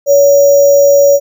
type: tone with sample-and-hold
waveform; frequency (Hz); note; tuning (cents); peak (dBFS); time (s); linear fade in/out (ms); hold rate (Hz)
sine; 564; C#5; +30; -3; 0.06-1.2; 50; 6300
effects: none